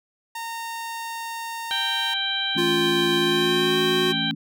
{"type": "tone", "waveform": "sawtooth", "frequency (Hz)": 919, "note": "A#5", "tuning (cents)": -25, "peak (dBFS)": -26, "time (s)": [0.35, 2.14], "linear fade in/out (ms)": 5}
{"type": "harmonic tone", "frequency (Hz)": 784, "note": "G5", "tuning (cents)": 0, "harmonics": [1, 2, 3, 4, 5], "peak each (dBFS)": [-35, -29, -35, -26, -28], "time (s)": [1.71, 4.31], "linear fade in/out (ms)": 0}
{"type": "chord", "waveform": "sine", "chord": "A major", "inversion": "second", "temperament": "equal", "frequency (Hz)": [164.81, 220, 277.2], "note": ["E3", "A3", "C#4"], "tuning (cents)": [0, 0, 0], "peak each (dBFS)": [-31, -30, -30], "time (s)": [2.55, 4.35], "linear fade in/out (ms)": 10}
{"type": "tone with pitch glide", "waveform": "square", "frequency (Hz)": [349.2, 366.3], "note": ["F4", "F#4"], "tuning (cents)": [0, -17], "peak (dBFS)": -22, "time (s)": [2.57, 4.13], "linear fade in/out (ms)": 20, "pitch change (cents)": 83, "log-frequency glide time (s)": [3.17, 3.79]}
{"effects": []}